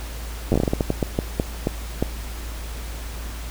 slowing click train, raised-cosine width 2 ms, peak -6 dBFS, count 16, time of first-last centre 0.52-2.026 s, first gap 9 ms, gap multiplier 1.3, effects added 56 Hz sine -30 dBFS peak until 3.5 s + pink hiss -38 dBFS RMS until 3.5 s

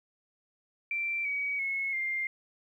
sine tone with pitch steps, 2349 / 2265 / 2184 / 2106 Hz, D7 / C#7 / C#7 / C7, 0 / +37 / -26 / +11 cents, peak -29 dBFS, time 0.91-2.27 s, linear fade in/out 2 ms, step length 340 ms, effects 11-bit

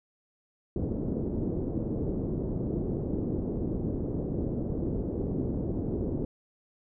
white low-pass noise, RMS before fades -31 dBFS, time 0.76-6.25 s, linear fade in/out 2 ms, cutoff 390 Hz, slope 24 dB/octave, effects none

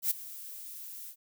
violet noise with ADSR envelope, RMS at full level -26 dBFS, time 0.02-1.16 s, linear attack 89 ms, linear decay 8 ms, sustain -18 dB, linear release 74 ms, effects none

